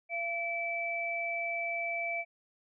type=tone pair together; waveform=sine; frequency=680.8 / 2312 Hz; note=F5 / D7; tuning=-44 / -28 cents; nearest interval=octave + major sixth; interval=2116 cents; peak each=-36 / -33 dBFS; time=0.09-2.25 s; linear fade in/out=50 ms; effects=none